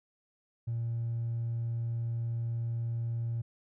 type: tone with hard clipping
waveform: sine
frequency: 116.54 Hz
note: A#2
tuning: in tune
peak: -31 dBFS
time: 0.67-3.42 s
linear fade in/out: 10 ms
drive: 1 dB
effects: none